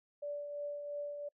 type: tone with tremolo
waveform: sine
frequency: 581 Hz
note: D5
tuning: 19 cents flat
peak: -36 dBFS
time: 0.22-1.29 s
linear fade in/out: 10 ms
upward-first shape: triangle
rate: 2.9 Hz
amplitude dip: 45%
effects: noise-tail reverb RT60 0.1 s tail -26 dB re dry